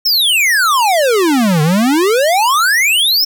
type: exponential two-way sweep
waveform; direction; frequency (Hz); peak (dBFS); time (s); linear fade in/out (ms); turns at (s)
square; down then up; 5500 to 146.83 to 5500; -10; 0.05-3.25; 10; 1.62
effects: 8-bit